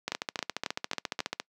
two click trains, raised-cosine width 0.2 ms, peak -13 / -12 dBFS, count 20 / 5, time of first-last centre 0.08-1.399 / 0.12-1.204 s, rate 14.4 / 3.69 Hz, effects noise-tail reverb RT60 0.1 s tail -26 dB re dry + high-pass 200 Hz 12 dB/octave

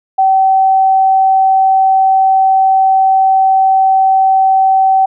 sine tone, 767 Hz, G5, 38 cents flat, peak -6 dBFS, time 0.18-5.06 s, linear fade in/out 10 ms, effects none

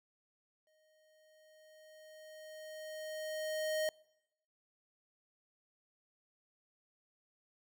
square tone with exponential growth, 622.3 Hz, D#5, in tune, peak -32 dBFS, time 0.67-3.89 s, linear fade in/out 1 ms, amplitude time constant 700 ms, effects noise-tail reverb RT60 0.9 s tail -26 dB re dry

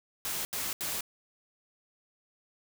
white noise bursts, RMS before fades -34 dBFS, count 3, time 0.25-1.008 s, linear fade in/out 0 ms, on 200 ms, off 79 ms, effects none

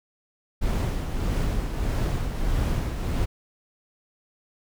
brown noise with tremolo, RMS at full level -23 dBFS, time 0.61-3.26 s, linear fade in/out 20 ms, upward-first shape triangle, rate 1.6 Hz, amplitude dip 50%, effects none

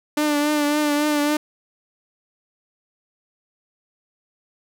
sawtooth tone with vibrato, 296.3 Hz, D4, 15 cents sharp, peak -14 dBFS, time 0.17-1.37 s, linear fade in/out 5 ms, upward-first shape triangle, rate 3.6 Hz, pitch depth 40 cents each way, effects none

